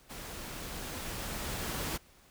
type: noise with level ramp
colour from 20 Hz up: pink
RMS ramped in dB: -44 to -35 dBFS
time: 0.09-1.98 s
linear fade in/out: 20 ms
effects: pink hiss -61 dBFS RMS until 2.3 s